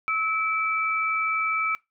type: tone pair together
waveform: sine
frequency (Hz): 1300 / 2316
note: E6 / D7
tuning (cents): -24 / -25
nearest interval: minor seventh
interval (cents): 999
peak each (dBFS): -25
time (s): 0.08-1.75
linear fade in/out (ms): 0
effects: noise-tail reverb RT60 0.2 s tail -23 dB re dry